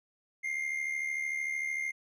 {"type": "tone with amplitude modulation", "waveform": "triangle", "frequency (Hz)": 2111, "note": "C7", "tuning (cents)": 15, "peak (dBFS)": -27, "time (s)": [0.43, 1.92], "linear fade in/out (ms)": 20, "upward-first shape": "sine", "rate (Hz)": 73.3, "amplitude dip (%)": 60, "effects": ["resampled to 32000 Hz"]}